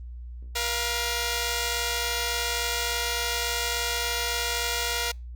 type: tone pair together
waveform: 5% pulse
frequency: 476.5 / 693 Hz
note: A#4 / F5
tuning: +38 / -14 cents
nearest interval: tritone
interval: 648 cents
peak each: -16 / -19 dBFS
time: 0.55-5.12 s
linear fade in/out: 10 ms
effects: added 60 Hz sine -36 dBFS peak until 5.35 s + Opus 32 kbps